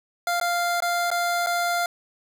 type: tone with dropouts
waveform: 25% pulse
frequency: 697 Hz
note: F5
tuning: 4 cents flat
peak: -18 dBFS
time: 0.27-1.86 s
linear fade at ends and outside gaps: 2 ms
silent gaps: 0.4-0.412 / 0.804-0.822 / 1.104-1.114 / 1.463-1.469 s
effects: none